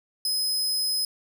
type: tone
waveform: sawtooth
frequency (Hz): 5070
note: D#8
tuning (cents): +32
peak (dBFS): -21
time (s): 0.25-1.05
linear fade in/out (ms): 2
effects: none